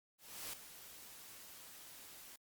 white noise with ADSR envelope, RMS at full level -44 dBFS, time 0.18-2.36 s, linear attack 350 ms, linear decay 9 ms, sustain -11 dB, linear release 4 ms, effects Opus 48 kbps

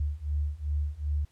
sine beating tone pair, 72.3 / 74.9 Hz, D2 / D2, -27 / +35 cents, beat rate 2.6 Hz, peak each -31 / -30 dBFS, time 0-1.25 s, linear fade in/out 5 ms, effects pink hiss -67 dBFS RMS until 1.31 s + low-pass 11000 Hz 12 dB/octave

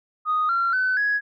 sine tone with pitch steps, 1243 / 1371.3 / 1512.7 / 1668.8 Hz, D#6 / F6 / F#6 / G#6, -2 / -32 / +38 / +8 cents, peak -18 dBFS, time 0.25-1.21 s, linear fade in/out 50 ms, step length 240 ms, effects tanh soft clip ceiling -15 dBFS

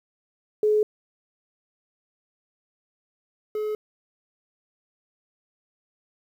sine / triangle tone pair in turn, 424.9 / 426.4 Hz, G#4 / G#4, +40 / +46 cents, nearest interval unison, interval 6 cents, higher second, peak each -17 / -23 dBFS, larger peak first, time 0.63-0.83 / 3.55-3.75 s, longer neither, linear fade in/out 2 ms, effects 9-bit

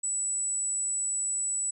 sine tone, 7902 Hz, B8, in tune, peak -27 dBFS, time 0.03-1.71 s, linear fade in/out 10 ms, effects none

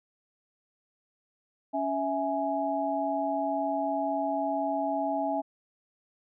sine tone cluster, 279.6 / 656 / 834 Hz, C#4 / E5 / G#5, +15 / -9 / +7 cents, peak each -32 / -30 / -31 dBFS, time 1.73-5.42 s, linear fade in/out 20 ms, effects none

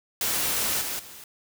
white noise with level steps, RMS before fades -26 / -31 / -44 dBFS, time 0.21-1.24 s, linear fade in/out 2 ms, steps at 0.81 / 0.99 s, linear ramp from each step 5 ms, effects none

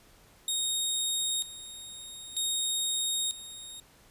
20% pulse tone with tremolo, 3729 Hz, A#7, in tune, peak -22 dBFS, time 0.48-3.8 s, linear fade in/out 2 ms, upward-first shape square, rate 0.53 Hz, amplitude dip 80%, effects pink hiss -59 dBFS RMS until 4.1 s + resampled to 32000 Hz

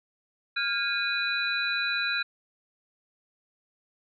sine tone cluster, 1403 / 1628 / 2473 / 3962 Hz, F6 / G#6 / D#7 / B7, +8 / -35 / -11 / +5 cents, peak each -31 dBFS, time 0.56-2.23 s, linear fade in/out 10 ms, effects none

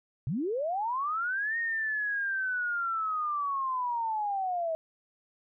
sine linear two-way sweep, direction up then down, 110 to 1864.7 to 635 Hz, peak -28 dBFS, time 0.27-4.75 s, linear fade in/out 0 ms, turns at 1.58 s, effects none

